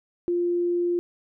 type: tone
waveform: sine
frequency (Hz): 349.2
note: F4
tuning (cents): 0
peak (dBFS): -21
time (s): 0.28-0.99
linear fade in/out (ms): 0
effects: none

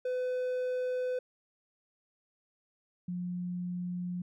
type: tone pair in turn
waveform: triangle / sine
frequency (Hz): 504 / 178.19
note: B4 / F3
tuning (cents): +35 / +35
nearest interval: octave + tritone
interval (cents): 1800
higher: first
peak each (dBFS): -28 / -33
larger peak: first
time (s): 0.05-1.19 / 3.08-4.22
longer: neither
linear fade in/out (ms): 5
effects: none

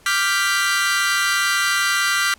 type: chord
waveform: sawtooth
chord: G dominant seventh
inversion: second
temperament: equal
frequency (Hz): 1174.7 / 1396.9 / 1568 / 1975.5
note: D6 / F6 / G6 / B6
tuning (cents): 0 / 0 / 0 / 0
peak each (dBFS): -21 / -18 / -19 / -19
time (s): 0.06-2.34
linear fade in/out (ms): 2
effects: pink hiss -51 dBFS RMS until 2.38 s + low-pass 12000 Hz 12 dB/octave

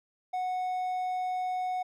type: tone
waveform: triangle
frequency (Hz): 736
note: F#5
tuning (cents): -9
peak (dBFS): -27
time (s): 0.33-1.83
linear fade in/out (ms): 10
effects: none

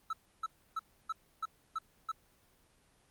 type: tone bursts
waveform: triangle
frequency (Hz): 1311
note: E6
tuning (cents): -10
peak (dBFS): -31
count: 7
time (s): 0.1-2.117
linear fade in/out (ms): 5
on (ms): 31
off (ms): 300
effects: pink hiss -68 dBFS RMS until 3.1 s + Opus 24 kbps

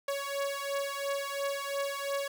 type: beating tone pair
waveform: sawtooth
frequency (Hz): 557 / 559.9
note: C#5 / C#5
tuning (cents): +8 / +17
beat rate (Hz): 2.9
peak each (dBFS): -31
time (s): 0.08-2.28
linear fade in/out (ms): 5
effects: none

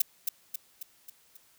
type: noise with echo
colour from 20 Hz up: violet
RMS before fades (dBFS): -23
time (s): 0-0.02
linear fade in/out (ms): 5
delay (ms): 270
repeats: 5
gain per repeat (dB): -5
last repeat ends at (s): 1.37
effects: white hiss -63 dBFS RMS until 1.58 s

